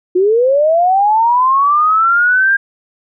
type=linear sweep; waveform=sine; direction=up; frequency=351.7 to 1615 Hz; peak=-8 dBFS; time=0.15-2.57 s; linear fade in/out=10 ms; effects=none